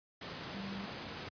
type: tone in noise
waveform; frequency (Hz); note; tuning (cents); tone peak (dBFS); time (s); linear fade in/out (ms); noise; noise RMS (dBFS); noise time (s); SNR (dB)
sine; 196; G3; 0; -41; 0.54-0.86; 5; pink; -43; 0.21-1.29; -1
effects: high-pass 100 Hz 12 dB/octave + resampled to 11025 Hz